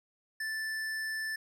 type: tone with hard clipping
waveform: sine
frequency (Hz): 1759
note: A6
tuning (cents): -1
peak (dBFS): -35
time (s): 0.4-1.36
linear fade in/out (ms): 5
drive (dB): 13
effects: none